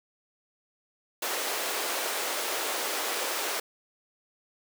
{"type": "high-pass noise", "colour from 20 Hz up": "pink", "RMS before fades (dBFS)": -31, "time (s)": [1.22, 3.6], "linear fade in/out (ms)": 5, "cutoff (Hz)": 400, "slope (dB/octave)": 24, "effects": []}